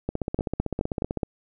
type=two click trains; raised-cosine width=2 ms; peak=-13 / -11 dBFS; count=18 / 5; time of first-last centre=0.09-1.173 / 0.39-1.232 s; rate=15.7 / 4.75 Hz; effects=none